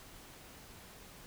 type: silence
effects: pink hiss -54 dBFS RMS until 1.26 s